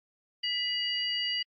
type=tone cluster; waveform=sine; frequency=1987 / 2894 / 4691 Hz; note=B6 / F#7 / D8; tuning=+10 / -39 / -3 cents; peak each=-37 / -30 / -34 dBFS; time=0.43-1.43 s; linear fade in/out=10 ms; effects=AAC 48 kbps

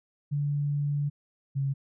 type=tone pair in turn; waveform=sine; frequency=144.6 / 137.48 Hz; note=D3 / C#3; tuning=-27 / -14 cents; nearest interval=minor second; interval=87 cents; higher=first; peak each=-25 dBFS; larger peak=neither; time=0.31-1.1 / 1.55-1.74 s; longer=first; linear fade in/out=20 ms; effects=none

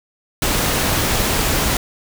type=noise; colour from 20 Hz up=pink; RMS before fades=-18 dBFS; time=0.42-1.77 s; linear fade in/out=2 ms; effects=none

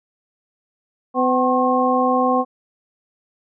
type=harmonic tone with a mistuned harmonic; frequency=253.4 Hz; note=B3; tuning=45 cents sharp; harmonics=1 / 2 / 3 / 4; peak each=-20 / -20 / -20 / -20 dBFS; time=1.14-2.45 s; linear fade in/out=50 ms; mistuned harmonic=4; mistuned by=+100 cents; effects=none

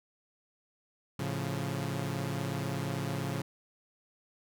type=chord; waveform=sawtooth; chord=A augmented; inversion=none; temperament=equal; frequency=110 / 138.59 / 174.61 Hz; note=A2 / C#3 / E#3; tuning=0 / 0 / 0 cents; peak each=-34 / -31 / -34 dBFS; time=1.19-3.42 s; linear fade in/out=5 ms; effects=none

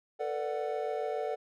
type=chord; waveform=triangle; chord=B minor seventh; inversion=third; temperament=equal with one note detuned; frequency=446.9 / 493.9 / 587.3 / 740 Hz; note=A4 / B4 / D5 / F#5; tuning=+27 / 0 / 0 / 0 cents; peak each=-33 / -38 / -35 / -35 dBFS; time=0.19-1.36 s; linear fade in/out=20 ms; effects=none

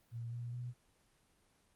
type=tone with pitch steps; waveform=sine; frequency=116.9 / 119.63 / 122.43 Hz; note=A#2 / A#2 / B2; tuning=+5 / +45 / -15 cents; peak=-40 dBFS; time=0.11-0.74 s; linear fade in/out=50 ms; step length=210 ms; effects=pink hiss -72 dBFS RMS until 1.75 s + Opus 24 kbps

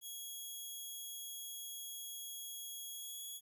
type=tone with pitch glide; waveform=5% pulse; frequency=3322 to 3355 Hz; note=G#7 to G#7; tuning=0 to +17 cents; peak=-37 dBFS; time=0.01-3.41 s; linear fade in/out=50 ms; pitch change=+17 cents; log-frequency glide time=2.92-3.21 s; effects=13-bit

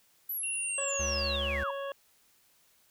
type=linear sweep; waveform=sine; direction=down; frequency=12000 to 902 Hz; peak=-32 dBFS; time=0.29-1.71 s; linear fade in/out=5 ms
type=tone; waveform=sine; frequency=2749 Hz; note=F7; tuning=28 cents flat; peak=-36 dBFS; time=0.43-1.36 s; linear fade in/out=5 ms
type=harmonic tone; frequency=554.4 Hz; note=C#5; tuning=in tune; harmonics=1 / 2 / 3 / 5 / 6; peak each=-35 / -41 / -45 / -49 / -51 dBFS; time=0.78-1.92 s; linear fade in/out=2 ms
type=tone with vibrato; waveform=square; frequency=70.9 Hz; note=C#2; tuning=40 cents sharp; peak=-35 dBFS; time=0.99-1.64 s; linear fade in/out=10 ms; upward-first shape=sine; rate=2.6 Hz; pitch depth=8 cents each way
effects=white hiss -66 dBFS RMS until 2.9 s

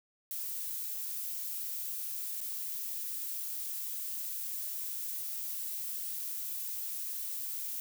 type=noise with dropouts; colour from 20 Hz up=violet; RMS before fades=-38 dBFS; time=0.31-7.8 s; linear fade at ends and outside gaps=1 ms; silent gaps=2.406-2.412 s; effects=none

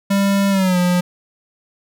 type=tone with pitch glide; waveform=square; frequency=198 to 178.45 Hz; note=G3 to F3; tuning=+18 to +38 cents; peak=-14 dBFS; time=0.1-1.01 s; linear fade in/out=10 ms; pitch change=-180 cents; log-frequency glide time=0.5-0.78 s; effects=none

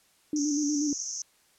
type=tone with vibrato; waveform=sine; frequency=293.7 Hz; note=D4; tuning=in tune; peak=-25 dBFS; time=0.33-0.93 s; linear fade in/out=2 ms; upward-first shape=square; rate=8.3 Hz; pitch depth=39 cents each way
type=band-pass noise; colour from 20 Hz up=pink; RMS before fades=-35 dBFS; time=0.36-1.22 s; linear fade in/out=2 ms; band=5700 to 6500 Hz; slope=96 dB/octave
effects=white hiss -64 dBFS RMS until 1.58 s + low-pass 11000 Hz 12 dB/octave

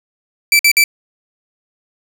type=tone bursts; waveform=sawtooth; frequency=2325 Hz; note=D7; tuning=18 cents flat; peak=-4 dBFS; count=3; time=0.52-0.84 s; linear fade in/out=2 ms; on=72 ms; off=52 ms; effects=none

